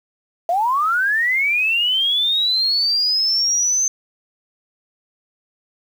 sine linear sweep, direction up, 659.3 to 6272 Hz, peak -15 dBFS, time 0.49-3.88 s, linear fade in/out 2 ms, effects 7-bit

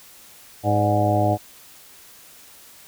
harmonic tone with a mistuned harmonic, 104.2 Hz, G#2, 6 cents sharp, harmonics 1 / 2 / 3 / 4 / 5 / 6 / 7 / 8, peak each -21 / -29 / -25 / -32 / -31 / -23 / -22 / -30 dBFS, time 0.63-1.38 s, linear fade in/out 50 ms, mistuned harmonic 6, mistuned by -69 cents, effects white hiss -47 dBFS RMS until 2.87 s

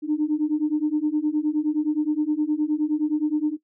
sine beating tone pair, 297.9 / 307.5 Hz, D4 / D#4, +25 / -20 cents, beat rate 9.6 Hz, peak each -22 dBFS, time 0.02-3.57 s, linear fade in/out 50 ms, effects noise-tail reverb RT60 0.1 s tail -17 dB re dry + tanh soft clip ceiling -13 dBFS

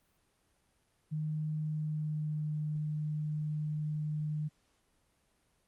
sine tone with pitch glide, 154 to 151.88 Hz, D#3 to D#3, -17 to -41 cents, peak -32 dBFS, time 1.11-4.49 s, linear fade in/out 20 ms, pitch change -24 cents, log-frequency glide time 1.61-2.51 s, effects pink hiss -73 dBFS RMS until 5.67 s + Opus 32 kbps

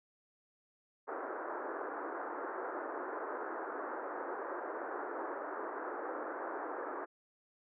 pink band-pass noise, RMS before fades -41 dBFS, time 1.07-7.06 s, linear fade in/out 20 ms, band 310 to 1600 Hz, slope 48 dB/octave, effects none

